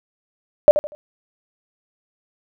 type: tone with echo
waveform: sine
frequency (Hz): 596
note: D5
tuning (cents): +25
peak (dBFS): -3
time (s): 0.68-0.71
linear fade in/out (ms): 0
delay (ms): 80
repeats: 3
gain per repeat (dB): -11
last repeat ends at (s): 0.95
effects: none